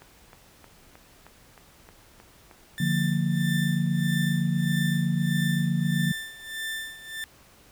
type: click train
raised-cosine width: 0.5 ms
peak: -32 dBFS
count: 9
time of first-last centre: 0.02-2.512 s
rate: 3.21 Hz
type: tone with tremolo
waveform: 30% pulse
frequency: 1778 Hz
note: A6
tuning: 18 cents sharp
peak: -27 dBFS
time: 2.78-7.24 s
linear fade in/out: 0 ms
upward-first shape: sine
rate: 1.6 Hz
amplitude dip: 80%
type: chord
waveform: sine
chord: Bb major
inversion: first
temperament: equal with one note detuned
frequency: 146.83 / 174.61 / 228.4 Hz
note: D3 / F3 / Bb3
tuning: 0 / 0 / -35 cents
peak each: -26 / -25 / -30 dBFS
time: 2.8-6.12 s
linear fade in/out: 5 ms
effects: pink hiss -55 dBFS RMS until 7.71 s